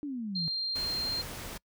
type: exponential sweep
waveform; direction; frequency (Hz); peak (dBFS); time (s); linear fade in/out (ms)
sine; down; 302.3 to 155.56; -33; 0.03-0.48; 0
type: tone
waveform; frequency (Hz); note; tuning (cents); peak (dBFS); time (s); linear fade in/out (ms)
sine; 4186; C8; 0; -30; 0.35-1.22; 10
type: noise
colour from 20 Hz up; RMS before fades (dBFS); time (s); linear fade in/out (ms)
pink; -41; 0.75-1.58; 10
effects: noise-tail reverb RT60 0.1 s tail -26 dB re dry